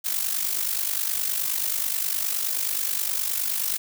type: noise with amplitude modulation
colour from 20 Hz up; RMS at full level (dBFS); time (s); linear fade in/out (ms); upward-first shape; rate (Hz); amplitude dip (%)
blue; -23; 0.04-3.78; 20; sine; 49.5; 70
effects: none